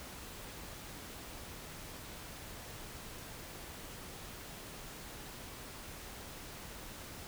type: silence
effects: pink hiss -48 dBFS RMS until 7.27 s